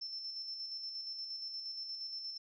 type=tone with tremolo; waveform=sine; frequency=5330 Hz; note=E8; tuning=18 cents sharp; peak=-39 dBFS; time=0.01-2.38 s; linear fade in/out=10 ms; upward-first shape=square; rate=8.5 Hz; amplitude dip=35%; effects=none